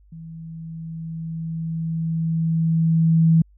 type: tone with level ramp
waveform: sine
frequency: 162.9 Hz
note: E3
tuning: 20 cents flat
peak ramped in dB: -35 to -11 dBFS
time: 0.12-3.42 s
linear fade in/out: 5 ms
effects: added 50 Hz sine -50 dBFS peak until 3.57 s